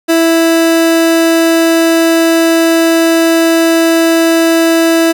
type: tone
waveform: 30% pulse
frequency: 329.6 Hz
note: E4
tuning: in tune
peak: -4 dBFS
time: 0.08-5.13 s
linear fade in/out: 20 ms
effects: none